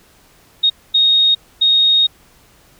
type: tone bursts at uneven times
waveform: sine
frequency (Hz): 3729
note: A#7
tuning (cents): 0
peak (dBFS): -9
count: 3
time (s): 0.63-0.7 / 0.94-1.35 / 1.61-2.07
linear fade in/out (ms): 10
effects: pink hiss -50 dBFS RMS until 2.79 s